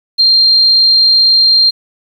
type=tone; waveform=sine; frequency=4186 Hz; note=C8; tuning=in tune; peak=-5 dBFS; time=0.18-1.71 s; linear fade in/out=20 ms; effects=7-bit

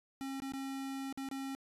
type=tone with dropouts; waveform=square; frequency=270 Hz; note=C#4; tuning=45 cents flat; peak=-39 dBFS; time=0.21-1.55 s; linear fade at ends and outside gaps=0 ms; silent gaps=0.401-0.421 / 0.521-0.536 / 1.126-1.175 / 1.288-1.313 s; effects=resampled to 32000 Hz

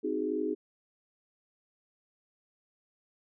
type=chord; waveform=sine; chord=Ab dominant seventh; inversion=first; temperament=just; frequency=259.6 / 311.5 / 373.8 / 415.3 Hz; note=C4 / Eb4 / Gb4 / Ab4; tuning=-13 / +2 / +18 / 0 cents; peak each=-37 / -33 / -36 / -33 dBFS; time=0.03-0.55 s; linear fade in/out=20 ms; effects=none

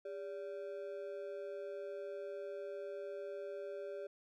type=ring-modulated tone; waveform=triangle; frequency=489.6 Hz; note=B4; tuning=15 cents flat; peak=-37 dBFS; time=0.05-4.07 s; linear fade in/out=5 ms; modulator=85.8 Hz; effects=none

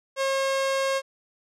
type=tone with low-pass filter; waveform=sawtooth; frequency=540 Hz; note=C#5; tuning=45 cents flat; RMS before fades=-25 dBFS; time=0.16-1.02 s; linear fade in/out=50 ms; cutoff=8300 Hz; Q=0.7; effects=none

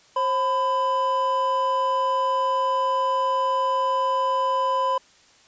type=tone pair together; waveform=triangle; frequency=533 / 1006.2 Hz; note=C5 / B5; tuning=+32 / +32 cents; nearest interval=major seventh; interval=1100 cents; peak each=-24 / -19 dBFS; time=0.16-4.98 s; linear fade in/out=5 ms; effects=white hiss -55 dBFS RMS until 5.47 s + resampled to 16000 Hz

